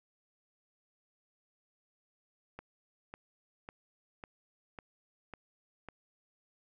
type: click train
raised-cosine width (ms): 0.5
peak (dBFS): -29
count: 7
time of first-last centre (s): 2.59-5.887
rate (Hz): 1.82
effects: none